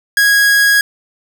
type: tone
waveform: 45% pulse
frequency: 1651 Hz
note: G#6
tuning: 11 cents flat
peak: -8 dBFS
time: 0.17-0.81 s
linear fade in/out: 2 ms
effects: none